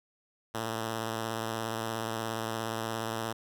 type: tone with vibrato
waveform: 5% pulse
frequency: 112.4 Hz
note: A2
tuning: 37 cents sharp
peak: -21 dBFS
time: 0.54-3.33 s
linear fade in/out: 10 ms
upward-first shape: sine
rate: 17 Hz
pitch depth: 36 cents each way
effects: none